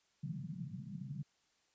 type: band-pass noise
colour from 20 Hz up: pink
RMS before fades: -44 dBFS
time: 0.23-1.23 s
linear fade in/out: 5 ms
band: 130 to 190 Hz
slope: 48 dB/octave
effects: white hiss -75 dBFS RMS until 1.74 s + resampled to 16000 Hz